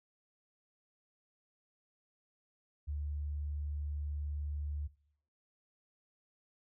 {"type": "tone", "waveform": "sine", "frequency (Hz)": 73.42, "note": "D2", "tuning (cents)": 0, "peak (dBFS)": -35, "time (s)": [2.87, 4.88], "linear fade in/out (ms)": 20, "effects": ["noise-tail reverb RT60 0.6 s tail -20 dB re dry"]}